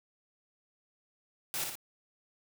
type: noise with echo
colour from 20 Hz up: white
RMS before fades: -35 dBFS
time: 1.54-1.64 s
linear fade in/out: 0 ms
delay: 57 ms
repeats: 2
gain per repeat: -4 dB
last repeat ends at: 1.754 s
effects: none